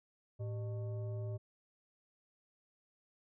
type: tone with frequency modulation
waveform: sine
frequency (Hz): 109.6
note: A2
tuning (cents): -6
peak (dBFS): -37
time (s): 0.39-1.38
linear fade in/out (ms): 20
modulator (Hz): 498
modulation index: 0.48
effects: none